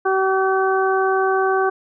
harmonic tone, 381.9 Hz, G4, 45 cents flat, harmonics 1 / 2 / 3 / 4, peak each -18 / -21 / -23 / -24 dBFS, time 0.05-1.7 s, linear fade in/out 10 ms, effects none

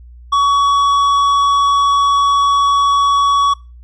sine tone with tanh clipping, 1127 Hz, C#6, 28 cents sharp, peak -11 dBFS, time 0.32-3.54 s, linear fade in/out 10 ms, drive 9 dB, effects noise-tail reverb RT60 0.3 s tail -22 dB re dry + added 60 Hz sine -35 dBFS peak until 3.83 s

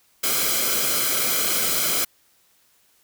white noise with comb filter, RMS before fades -22 dBFS, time 0.23-2.05 s, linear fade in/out 10 ms, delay 1.1 ms, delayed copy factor -0.7, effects white hiss -61 dBFS RMS until 3.03 s

